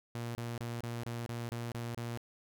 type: tone bursts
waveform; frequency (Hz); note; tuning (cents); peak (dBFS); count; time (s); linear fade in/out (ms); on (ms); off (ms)
sawtooth; 118; A#2; +22; -33; 9; 0.15-2.174; 0; 200; 28
effects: none